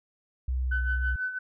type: tone with vibrato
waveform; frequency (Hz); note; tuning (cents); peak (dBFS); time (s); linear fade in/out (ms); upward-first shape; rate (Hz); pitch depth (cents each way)
sine; 63.5; B1; +49; -25; 0.48-1.16; 5; triangle; 2.3; 14
type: tone with tremolo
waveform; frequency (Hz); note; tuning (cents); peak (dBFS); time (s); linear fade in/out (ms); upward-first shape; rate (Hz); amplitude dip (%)
sine; 1508; F#6; +32; -26; 0.71-1.39; 10; sine; 6.1; 65
effects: tanh soft clip ceiling -16 dBFS